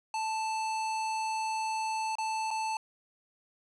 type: tone with dropouts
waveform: square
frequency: 880 Hz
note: A5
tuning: in tune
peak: -31 dBFS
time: 0.14-2.77 s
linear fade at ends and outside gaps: 2 ms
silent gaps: 2.154-2.184 / 2.506-2.511 s
effects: resampled to 22050 Hz + 10-bit